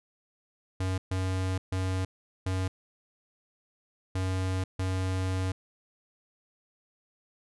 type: tone bursts at uneven times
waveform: square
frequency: 93.6 Hz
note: F#2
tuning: 20 cents sharp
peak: -28 dBFS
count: 6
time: 0.8-0.98 / 1.11-1.58 / 1.72-2.05 / 2.46-2.68 / 4.15-4.64 / 4.79-5.52 s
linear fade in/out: 5 ms
effects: resampled to 24000 Hz